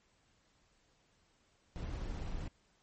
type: noise with sample-and-hold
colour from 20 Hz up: brown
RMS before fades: -40 dBFS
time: 1.76-2.48 s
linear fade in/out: 0 ms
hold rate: 4900 Hz
effects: pink hiss -72 dBFS RMS until 2.82 s + MP3 32 kbps